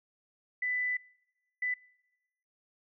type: tone bursts at uneven times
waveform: sine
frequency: 1993 Hz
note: B6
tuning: 15 cents sharp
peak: -29 dBFS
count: 2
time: 0.62-0.97 / 1.62-1.74 s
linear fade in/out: 5 ms
effects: noise-tail reverb RT60 1.0 s tail -24 dB re dry